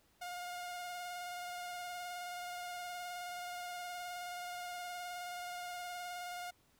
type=tone with vibrato; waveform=sawtooth; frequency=712 Hz; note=F5; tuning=33 cents sharp; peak=-38 dBFS; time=0.21-6.51 s; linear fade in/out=10 ms; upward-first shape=sine; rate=19 Hz; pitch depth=21 cents each way; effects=pink hiss -71 dBFS RMS until 6.79 s